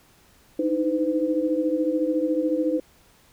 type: tone cluster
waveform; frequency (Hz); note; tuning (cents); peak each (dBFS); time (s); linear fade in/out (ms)
sine; 304.8 / 318.7 / 508; D#4 / D#4 / B4; -36 / +42 / +49; -25; 0.59-2.8; 5
effects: pink hiss -57 dBFS RMS until 3.32 s